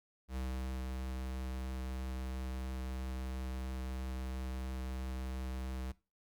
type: tone with ADSR envelope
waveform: square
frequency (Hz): 64.5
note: C2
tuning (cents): -24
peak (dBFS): -37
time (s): 0.28-5.92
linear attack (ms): 81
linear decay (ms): 500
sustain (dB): -2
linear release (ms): 8
effects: noise-tail reverb RT60 0.3 s tail -20 dB re dry + Opus 48 kbps